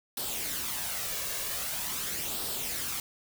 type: noise with flanger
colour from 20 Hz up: white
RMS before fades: -34 dBFS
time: 0.17-3 s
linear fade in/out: 2 ms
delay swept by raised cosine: 0.22 to 1.82 ms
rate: 0.44 Hz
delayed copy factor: +0.5
effects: none